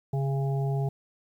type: harmonic tone with a mistuned harmonic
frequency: 136.6 Hz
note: C#3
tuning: 25 cents flat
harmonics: 1 / 3 / 5 / 6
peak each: -25 / -35 / -39 / -41 dBFS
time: 0.13-0.89 s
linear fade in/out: 5 ms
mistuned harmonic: 1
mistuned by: +16 cents
effects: 10-bit